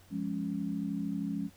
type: chord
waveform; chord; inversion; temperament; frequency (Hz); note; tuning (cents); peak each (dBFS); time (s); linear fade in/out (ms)
sine; Db major; first; equal; 174.61 / 207.7 / 277.2; F3 / Ab3 / Db4; 0 / 0 / 0; -37 / -35 / -36; 0.1-1.5; 50
effects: added 94 Hz sine -59 dBFS peak until 1.56 s + pink hiss -61 dBFS RMS until 1.56 s